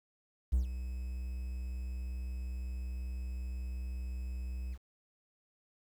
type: tone with ADSR envelope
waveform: triangle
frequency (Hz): 62.7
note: B1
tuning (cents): +27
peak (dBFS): -21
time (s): 0.52-4.78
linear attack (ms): 16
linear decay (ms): 120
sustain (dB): -13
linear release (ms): 55
effects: tanh soft clip ceiling -18 dBFS + 10-bit